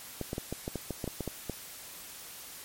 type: clicks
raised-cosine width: 2 ms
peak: -20 dBFS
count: 12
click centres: 0.213 / 0.331 / 0.381 / 0.526 / 0.679 / 0.757 / 0.907 / 1.042 / 1.077 / 1.207 / 1.277 / 1.497 s
effects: white hiss -46 dBFS RMS until 2.64 s + MP3 64 kbps